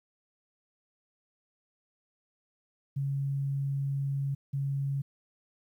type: tone bursts at uneven times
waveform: sine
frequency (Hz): 138.59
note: C#3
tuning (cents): 0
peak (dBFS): -28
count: 2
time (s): 2.96-4.35 / 4.53-5.02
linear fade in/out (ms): 10
effects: 11-bit